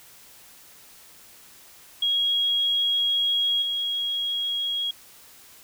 sine tone with level steps, 3298 Hz, G#7, 13 cents flat, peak -20 / -24 dBFS, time 2.02-4.91 s, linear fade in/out 5 ms, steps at 3.62 s, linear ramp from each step 2 ms, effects white hiss -50 dBFS RMS until 5.63 s

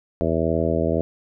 harmonic tone, 81.6 Hz, E2, 17 cents flat, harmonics 1 / 2 / 3 / 4 / 5 / 6 / 7 / 8, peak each -27 / -27 / -27 / -27 / -27 / -27 / -27 / -27 dBFS, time 0.21-1.01 s, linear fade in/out 0 ms, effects none

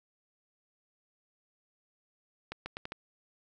accelerating click train, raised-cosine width 0.3 ms, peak -22 dBFS, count 5, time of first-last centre 2.52-2.921 s, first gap 140 ms, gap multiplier 0.78, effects none

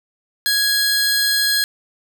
sawtooth tone pair together, 1661.2 / 4182 Hz, G#6 / C8, 0 / -2 cents, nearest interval octave + major third, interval 1598 cents, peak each -15 dBFS, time 0.46-1.64 s, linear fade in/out 0 ms, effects none

